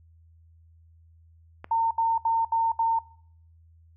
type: click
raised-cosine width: 0.5 ms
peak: -23 dBFS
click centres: 1.644 s
type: tone bursts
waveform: sine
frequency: 910 Hz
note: A#5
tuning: 42 cents flat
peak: -20 dBFS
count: 5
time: 1.71-2.99 s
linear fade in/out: 5 ms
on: 200 ms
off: 70 ms
effects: noise-tail reverb RT60 0.6 s tail -22 dB re dry + added 82 Hz sine -53 dBFS peak until 3.96 s